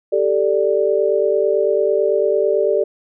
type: chord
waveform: sine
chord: G suspended second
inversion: none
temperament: just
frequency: 392 / 441 / 588 Hz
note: G4 / A4 / D5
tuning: 0 / +4 / +2 cents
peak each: -18 dBFS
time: 0.12-2.84 s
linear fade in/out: 10 ms
effects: none